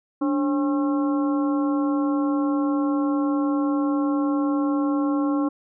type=harmonic tone with a mistuned harmonic; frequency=270.5 Hz; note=C#4; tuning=42 cents flat; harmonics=1 / 2 / 3 / 4 / 5; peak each=-20 / -31 / -35 / -32 / -38 dBFS; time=0.21-5.49 s; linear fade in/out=10 ms; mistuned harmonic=1; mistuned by=+120 cents; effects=none